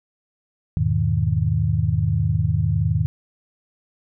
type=chord; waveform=sine; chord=E major seventh; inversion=none; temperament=equal; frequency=82.41 / 103.83 / 123.47 / 155.56 Hz; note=E2 / G#2 / B2 / D#3; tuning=0 / 0 / 0 / 0 cents; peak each=-24 / -21 / -25 / -22 dBFS; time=0.77-3.06 s; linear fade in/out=0 ms; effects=none